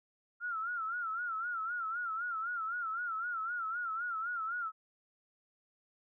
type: tone with vibrato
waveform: sine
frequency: 1373 Hz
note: F6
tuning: 30 cents flat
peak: -34 dBFS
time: 0.4-4.72 s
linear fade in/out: 50 ms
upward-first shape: sine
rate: 3.9 Hz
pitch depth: 110 cents each way
effects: none